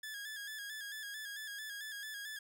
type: tone with vibrato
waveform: sawtooth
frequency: 1689 Hz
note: G#6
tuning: 29 cents sharp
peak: -39 dBFS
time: 0.03-2.39 s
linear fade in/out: 5 ms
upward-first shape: square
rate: 4.5 Hz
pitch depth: 51 cents each way
effects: none